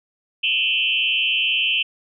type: tone with frequency modulation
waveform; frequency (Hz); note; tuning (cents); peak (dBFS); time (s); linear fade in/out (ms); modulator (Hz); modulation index
sine; 2848; F7; +33; -17; 0.43-1.83; 10; 127; 2.4
effects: none